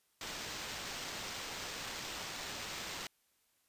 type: noise with sample-and-hold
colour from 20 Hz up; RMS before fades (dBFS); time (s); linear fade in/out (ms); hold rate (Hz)
white; -43; 0.21-3.07; 2; 11025
effects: white hiss -75 dBFS RMS until 3.68 s + resampled to 32000 Hz